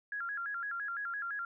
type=tone with vibrato; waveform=sine; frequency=1518 Hz; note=F#6; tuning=44 cents sharp; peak=-35 dBFS; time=0.12-1.45 s; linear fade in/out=2 ms; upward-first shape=square; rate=5.9 Hz; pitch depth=160 cents each way; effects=none